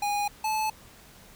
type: tone pair in turn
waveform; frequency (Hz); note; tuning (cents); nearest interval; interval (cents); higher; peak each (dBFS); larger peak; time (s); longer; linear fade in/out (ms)
square; 821 / 867.1; G#5 / A5; -20 / -26; minor second; 94; second; -26; neither; 0.02-0.28 / 0.44-0.7; neither; 5
effects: pink hiss -52 dBFS RMS until 1.35 s